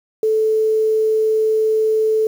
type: tone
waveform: sine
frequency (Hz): 437.1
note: A4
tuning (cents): -11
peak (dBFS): -13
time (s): 0.23-2.27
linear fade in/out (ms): 2
effects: 7-bit